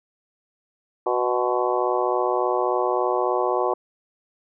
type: harmonic tone with a mistuned harmonic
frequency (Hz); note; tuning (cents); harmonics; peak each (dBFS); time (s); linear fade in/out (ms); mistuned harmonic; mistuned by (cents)
123.47; B2; 0; 3 / 4 / 5 / 6 / 7 / 8 / 9; -25 / -26 / -27 / -28 / -28 / -29 / -30; 1.06-3.74; 5; 8; +49
effects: none